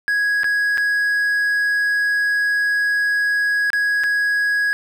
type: tone with dropouts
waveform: triangle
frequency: 1661.2 Hz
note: G#6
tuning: in tune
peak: -14 dBFS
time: 0.08-4.73 s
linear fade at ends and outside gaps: 0 ms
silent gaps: 0.433-0.443 / 0.774-0.78 / 3.703-3.732 / 4.036-4.04 s
effects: none